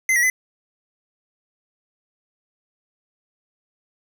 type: tone with pitch steps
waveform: square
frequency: 2061 / 1919 / 2021 Hz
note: C7 / A#6 / B6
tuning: -27 / +50 / +39 cents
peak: -16 dBFS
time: 0.09-0.3 s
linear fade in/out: 2 ms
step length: 70 ms
effects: none